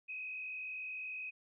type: tone with frequency modulation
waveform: sine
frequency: 2527 Hz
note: D#7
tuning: 26 cents sharp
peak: -40 dBFS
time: 0.08-1.31 s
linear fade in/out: 20 ms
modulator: 47.1 Hz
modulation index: 1.1
effects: none